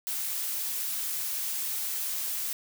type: noise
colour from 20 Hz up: blue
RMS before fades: -32 dBFS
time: 0.07-2.53 s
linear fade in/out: 0 ms
effects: none